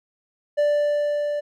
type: tone with level ramp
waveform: triangle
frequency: 587.3 Hz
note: D5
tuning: in tune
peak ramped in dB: -14 to -21 dBFS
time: 0.57-1.41 s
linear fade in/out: 20 ms
effects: none